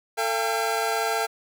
25% pulse tone cluster, 447.7 / 682 / 800 Hz, A4 / F5 / G5, +30 / -41 / +35 cents, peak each -24 dBFS, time 0.17-1.27 s, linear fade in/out 20 ms, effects none

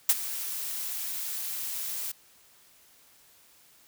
blue noise with ADSR envelope, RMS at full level -18 dBFS, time 0.09-2.12 s, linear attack 6 ms, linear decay 39 ms, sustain -16 dB, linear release 9 ms, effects white hiss -59 dBFS RMS until 3.87 s

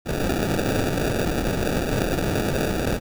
violet noise with sample-and-hold, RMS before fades -23 dBFS, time 0.05-3 s, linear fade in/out 50 ms, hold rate 1050 Hz, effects none

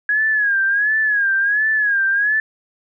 sine tone with vibrato, 1661.2 Hz, G#6, in tune, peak -14 dBFS, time 0.09-2.4 s, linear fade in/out 2 ms, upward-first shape sine, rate 1.4 Hz, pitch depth 98 cents each way, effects none

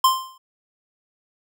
square tone with exponential decay, 1046.5 Hz, C6, in tune, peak -11 dBFS, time 0.04-0.38 s, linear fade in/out 5 ms, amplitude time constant 72 ms, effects none

